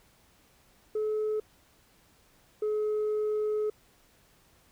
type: tone pair in turn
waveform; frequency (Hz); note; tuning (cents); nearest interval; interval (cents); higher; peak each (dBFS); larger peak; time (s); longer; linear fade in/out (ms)
sine; 429.3 / 425.6; A4 / G#4; -43 / +42; unison; 15; first; -25 / -24; second; 0.95-1.4 / 2.62-3.7; second; 5
effects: tanh soft clip ceiling -25 dBFS + pink hiss -63 dBFS RMS until 4.71 s